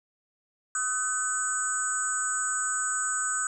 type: tone cluster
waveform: sine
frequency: 1262 / 1513 / 6890 / 7680 / 8000 Hz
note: D#6 / F#6 / A8 / B8 / B8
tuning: +24 / +38 / -37 / -49 / +21 cents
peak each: -33 / -32 / -34 / -38 / -30 dBFS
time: 0.75-3.47 s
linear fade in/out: 2 ms
effects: 10-bit